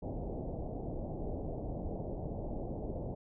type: low-pass noise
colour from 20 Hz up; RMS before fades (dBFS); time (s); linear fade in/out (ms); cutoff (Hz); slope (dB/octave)
pink; -39; 0.02-3.15; 10; 750; 48
effects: none